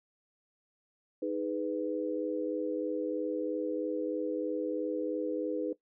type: chord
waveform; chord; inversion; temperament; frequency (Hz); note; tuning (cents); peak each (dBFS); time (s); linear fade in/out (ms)
sine; G# minor; second; just; 311.5 / 415.3 / 498.4; D#4 / G#4 / B4; +2 / 0 / +16; -34 / -37 / -34; 1.22-5.73; 5
effects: noise-tail reverb RT60 0.1 s tail -17 dB re dry